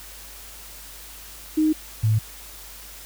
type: tone pair in turn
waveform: sine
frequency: 310.7 / 109.22 Hz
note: D#4 / A2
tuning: -2 / -12 cents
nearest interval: octave + tritone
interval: 1810 cents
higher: first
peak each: -16 dBFS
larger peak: neither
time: 1.57-1.73 / 2.03-2.19 s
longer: neither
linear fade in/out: 10 ms
effects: added 50 Hz sine -46 dBFS peak until 3.05 s + white hiss -42 dBFS RMS until 3.05 s